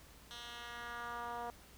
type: tone with band-pass filter sweep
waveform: 10% pulse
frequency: 238.1 Hz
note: A#3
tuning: 37 cents sharp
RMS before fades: -45 dBFS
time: 0.31-1.5 s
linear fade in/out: 0 ms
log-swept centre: 3800 to 740 Hz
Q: 1.6
effects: added 60 Hz sine -62 dBFS peak until 1.77 s + pink hiss -60 dBFS RMS until 1.77 s